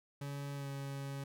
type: tone with pitch glide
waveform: 40% pulse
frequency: 141.3 to 138.55 Hz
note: C#3 to C#3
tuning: +34 to -1 cents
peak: -39 dBFS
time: 0.21-1.24 s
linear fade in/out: 5 ms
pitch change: -35 cents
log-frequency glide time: 0.55-0.68 s
effects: none